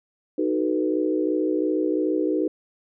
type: chord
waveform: sine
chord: B dominant seventh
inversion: first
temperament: equal with one note detuned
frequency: 311.1 / 373.9 / 440 / 493.9 Hz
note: D#4 / F#4 / A4 / B4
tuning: 0 / +18 / 0 / 0 cents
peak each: -23 / -26 / -29 / -28 dBFS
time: 0.38-2.48 s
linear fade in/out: 5 ms
effects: none